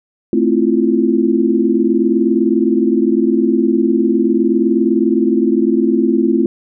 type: chord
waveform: sine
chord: F major seventh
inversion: first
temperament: equal with one note detuned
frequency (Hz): 220.8 / 261.6 / 329.6 / 349.2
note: A3 / C4 / E4 / F4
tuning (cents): +6 / 0 / 0 / 0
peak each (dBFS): -16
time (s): 0.33-6.46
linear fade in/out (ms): 2
effects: none